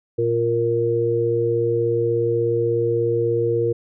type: harmonic tone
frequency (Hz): 116.54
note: A#2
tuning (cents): 0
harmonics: 1 / 3 / 4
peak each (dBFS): -25 / -23 / -19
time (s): 0.18-3.73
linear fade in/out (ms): 10
effects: none